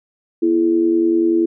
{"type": "tone with amplitude modulation", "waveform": "sine", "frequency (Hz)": 334.5, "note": "E4", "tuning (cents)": 25, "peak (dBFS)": -9, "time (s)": [0.42, 1.46], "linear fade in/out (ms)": 10, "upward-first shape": "sine", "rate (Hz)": 90.3, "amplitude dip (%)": 70, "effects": []}